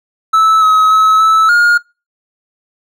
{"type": "tone with pitch steps", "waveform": "triangle", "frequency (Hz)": [1308, 1277, 1289, 1308, 1424], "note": ["E6", "D#6", "E6", "E6", "F6"], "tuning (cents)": [-14, 45, -39, -14, 33], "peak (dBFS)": -4, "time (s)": [0.33, 1.78], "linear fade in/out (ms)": 10, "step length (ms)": 290, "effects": ["noise-tail reverb RT60 0.3 s tail -26 dB re dry"]}